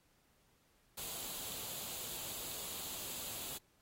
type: noise with comb filter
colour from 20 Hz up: white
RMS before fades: -44 dBFS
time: 0.97-3.58 s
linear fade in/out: 10 ms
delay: 0.27 ms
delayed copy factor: +0.5
effects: pink hiss -73 dBFS RMS until 3.81 s + AAC 48 kbps